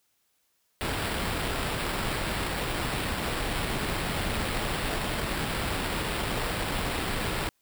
pink noise with sample-and-hold, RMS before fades -30 dBFS, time 0.81-7.49 s, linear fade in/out 0 ms, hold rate 6300 Hz, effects white hiss -72 dBFS RMS until 7.61 s

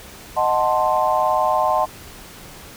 sine chord, D# diminished seventh, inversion none, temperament equal, 622.3 / 740 / 880 / 1046.5 Hz, D#5 / F#5 / A5 / C6, 0 / 0 / 0 / 0 cents, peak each -21 dBFS, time 0.36-1.86 s, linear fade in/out 20 ms, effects pink hiss -40 dBFS RMS until 2.76 s

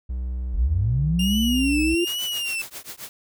triangle tone, 62.4 Hz, B1, 19 cents sharp, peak -23 dBFS, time 0.09-1.95 s, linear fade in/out 10 ms
sine linear sweep, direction up, 43.68 to 354.4 Hz, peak -19 dBFS, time 0.54-2.05 s, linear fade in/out 10 ms
40% pulse tone with vibrato, 2794 Hz, F7, in tune, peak -24 dBFS, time 1.19-2.62 s, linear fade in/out 5 ms, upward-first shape triangle, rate 1.2 Hz, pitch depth 120 cents each way
white noise with tremolo, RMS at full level -34 dBFS, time 2.07-3.09 s, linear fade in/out 0 ms, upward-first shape triangle, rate 7.5 Hz, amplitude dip 100%
effects none

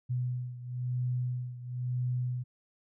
sine beating tone pair, 124.3 / 125.3 Hz, B2 / B2, +12 / +25 cents, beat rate 1 Hz, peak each -32 / -36 dBFS, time 0.09-2.44 s, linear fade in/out 20 ms, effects none

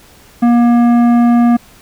triangle tone with tanh clipping, 238 Hz, A#3, 36 cents sharp, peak -8 dBFS, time 0.42-1.57 s, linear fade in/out 10 ms, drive 16 dB, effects pink hiss -43 dBFS RMS until 1.81 s

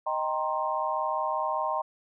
sine chord, C minor seventh, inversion first, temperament equal with one note detuned, 622.3 / 784 / 932.3 / 1057.4 Hz, Eb5 / G5 / Bb5 / C6, 0 / 0 / 0 / +18 cents, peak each -32 / -33 / -31 / -31 dBFS, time 0.06-1.82 s, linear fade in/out 10 ms, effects none

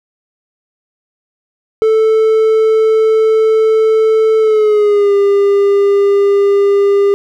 triangle tone with pitch glide, 440 to 401.2 Hz, A4 to G4, 0 to +40 cents, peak -5 dBFS, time 1.82-7.14 s, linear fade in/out 0 ms, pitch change -160 cents, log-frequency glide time 4.39-5.14 s, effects none

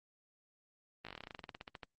slowing click train, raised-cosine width 0.3 ms, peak -29 dBFS, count 20, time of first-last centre 1.05-1.832 s, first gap 17 ms, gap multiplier 1.09, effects Opus 24 kbps

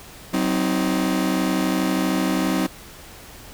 40% pulse chord, C diminished, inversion second, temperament just, 188.37 / 261.6 / 314 Hz, Gb3 / C4 / Eb4, +31 / 0 / +16 cents, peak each -23 dBFS, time 0.33-2.67 s, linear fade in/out 10 ms, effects pink hiss -42 dBFS RMS until 3.53 s

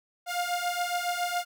sawtooth beating tone pair, 703 / 710.2 Hz, F5 / F5, +11 / +29 cents, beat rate 7.2 Hz, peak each -27 dBFS, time 0.26-1.45 s, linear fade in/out 50 ms, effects none

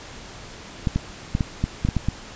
clicks, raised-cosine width 5 ms, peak -8 dBFS, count 9, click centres 0.872 / 0.96 / 1.351 / 1.408 / 1.64 / 1.85 / 1.888 / 1.967 / 2.086 s, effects pink hiss -40 dBFS RMS until 2.35 s + resampled to 16000 Hz

